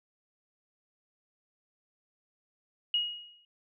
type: tone with exponential decay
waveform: sine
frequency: 2887 Hz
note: F#7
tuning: 43 cents flat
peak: -23 dBFS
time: 2.94-3.45 s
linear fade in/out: 2 ms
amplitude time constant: 110 ms
effects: none